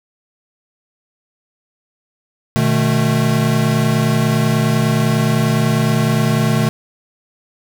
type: tone cluster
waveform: square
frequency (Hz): 123 / 152.9 / 219.6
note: B2 / D#3 / A3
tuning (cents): -7 / -30 / -3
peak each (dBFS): -18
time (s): 2.56-6.69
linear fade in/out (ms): 0
effects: none